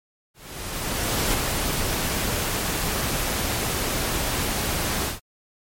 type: noise with ADSR envelope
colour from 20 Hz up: pink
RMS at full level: -22 dBFS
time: 0.34-5.2 s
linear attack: 1000 ms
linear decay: 6 ms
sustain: -3 dB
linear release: 140 ms
effects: MP3 64 kbps